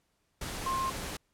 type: tone in noise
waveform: sine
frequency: 1060 Hz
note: C6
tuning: 22 cents sharp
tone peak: -29 dBFS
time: 0.66-0.9 s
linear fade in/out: 5 ms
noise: pink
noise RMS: -38 dBFS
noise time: 0.41-1.17 s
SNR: +6 dB
effects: pink hiss -75 dBFS RMS until 1.33 s + low-pass 12000 Hz 12 dB/octave